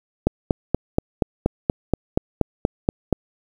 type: click train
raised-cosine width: 2 ms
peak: -3 dBFS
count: 13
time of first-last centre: 0.27-3.127 s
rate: 4.2 Hz
effects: 7-bit